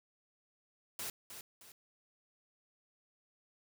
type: noise with echo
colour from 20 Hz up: white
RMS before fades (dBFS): -41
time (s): 0.99-1.1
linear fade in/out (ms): 2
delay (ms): 310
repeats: 2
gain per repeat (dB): -8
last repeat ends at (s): 1.72
effects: none